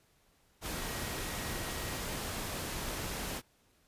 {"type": "tone in noise", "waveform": "sine", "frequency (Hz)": 1896, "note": "A#6", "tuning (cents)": 29, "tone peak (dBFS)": -49, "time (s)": [0.74, 2.04], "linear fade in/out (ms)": 50, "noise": "pink", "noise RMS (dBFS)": -38, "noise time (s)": [0.61, 3.42], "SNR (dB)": -14, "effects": ["pink hiss -69 dBFS RMS until 3.87 s", "resampled to 32000 Hz"]}